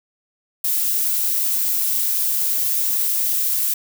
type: noise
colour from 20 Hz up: violet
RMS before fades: -20 dBFS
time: 0.64-3.74 s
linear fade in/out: 5 ms
effects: none